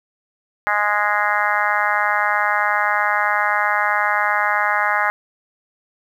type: harmonic tone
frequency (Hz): 207.7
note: G#3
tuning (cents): 0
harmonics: 3 / 4 / 5 / 6 / 7 / 8 / 9 / 10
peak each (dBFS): -28 / -22 / -25 / -23 / -24 / -23 / -25 / -27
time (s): 0.67-5.1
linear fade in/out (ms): 0
effects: 8-bit